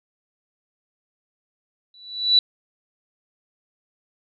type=tone with exponential growth; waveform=sine; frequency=3951 Hz; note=B7; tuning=in tune; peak=-9 dBFS; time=1.94-2.39 s; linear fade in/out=2 ms; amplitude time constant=97 ms; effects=none